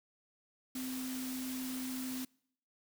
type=tone in noise; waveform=sine; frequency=257.7 Hz; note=C4; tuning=26 cents flat; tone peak=-38 dBFS; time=0.75-2.25 s; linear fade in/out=5 ms; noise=white; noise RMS=-45 dBFS; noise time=0.75-2.25 s; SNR=+4 dB; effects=noise-tail reverb RT60 0.7 s tail -26 dB re dry